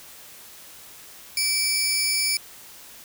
20% pulse tone pair together, 2315 / 5197 Hz, D7 / E8, -25 / -25 cents, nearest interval octave + major second, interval 1400 cents, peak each -20 / -18 dBFS, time 1.37-2.37 s, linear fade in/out 2 ms, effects white hiss -45 dBFS RMS until 3.04 s

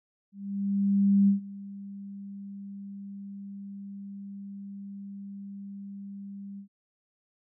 sine tone with ADSR envelope, 198.8 Hz, G3, 25 cents sharp, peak -17 dBFS, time 0.32-6.68 s, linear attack 960 ms, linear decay 120 ms, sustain -21 dB, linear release 94 ms, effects none

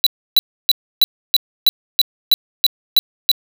square tone bursts, 3951 Hz, B7, in tune, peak -8 dBFS, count 11, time 0.04-3.315 s, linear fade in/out 0 ms, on 25 ms, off 300 ms, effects none

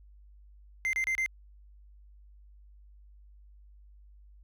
triangle tone bursts, 2083 Hz, C7, 8 cents flat, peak -25 dBFS, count 4, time 0.85-1.261 s, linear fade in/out 0 ms, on 81 ms, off 29 ms, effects added 50 Hz sine -52 dBFS peak until 4.43 s

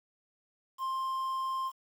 triangle tone with quantisation, 1054 Hz, C6, 12 cents sharp, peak -29 dBFS, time 0.78-1.72 s, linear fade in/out 50 ms, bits 9, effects none

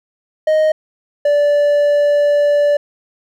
triangle tone pair in turn, 622.3 / 582.1 Hz, D#5 / D5, 0 / -15 cents, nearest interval minor second, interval 115 cents, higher first, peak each -8 dBFS, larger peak neither, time 0.47-0.72 / 1.25-2.77 s, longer second, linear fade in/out 5 ms, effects none

